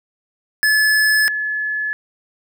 square / sine tone pair in turn, 1721 / 1714.6 Hz, A6 / A6, -39 / -45 cents, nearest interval unison, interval 6 cents, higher first, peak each -13 / -19 dBFS, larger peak first, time 0.63-1.28 / 1.28-1.93 s, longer neither, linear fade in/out 0 ms, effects none

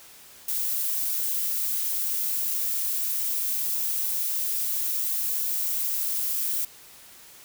violet noise, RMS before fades -27 dBFS, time 0.48-6.65 s, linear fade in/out 5 ms, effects white hiss -49 dBFS RMS until 7.44 s

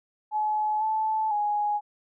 sine tone with pitch steps, 853 / 872 / 832 Hz, G#5 / A5 / G#5, +46 / -16 / +3 cents, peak -23 dBFS, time 0.31-1.81 s, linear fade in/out 50 ms, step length 500 ms, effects none

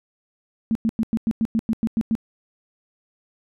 sine tone bursts, 224.2 Hz, A3, 33 cents sharp, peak -17 dBFS, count 11, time 0.71-2.152 s, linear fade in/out 0 ms, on 42 ms, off 98 ms, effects none

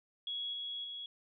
sine tone with level steps, 3339 Hz, G#7, 9 cents sharp, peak -36 / -38 / -41 dBFS, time 0.27-1.06 s, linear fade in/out 2 ms, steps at 0.53 / 0.84 s, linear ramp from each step 5 ms, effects none

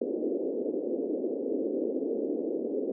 white band-pass noise, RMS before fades -31 dBFS, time 0.01-2.92 s, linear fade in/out 5 ms, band 250 to 500 Hz, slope 48 dB/octave, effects none

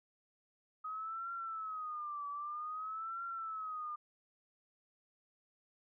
sine tone with vibrato, 1256 Hz, D#6, 16 cents sharp, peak -39 dBFS, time 0.84-3.96 s, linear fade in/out 10 ms, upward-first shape triangle, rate 0.52 Hz, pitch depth 160 cents each way, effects none

